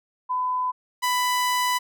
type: tone pair in turn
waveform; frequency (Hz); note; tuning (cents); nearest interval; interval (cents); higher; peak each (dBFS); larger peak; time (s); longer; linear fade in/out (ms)
sine / sawtooth; 1006 / 994.4; B5 / B5; +32 / +12; unison; 20; first; -22 / -17; second; 0.29-0.72 / 1.02-1.79; second; 20
effects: none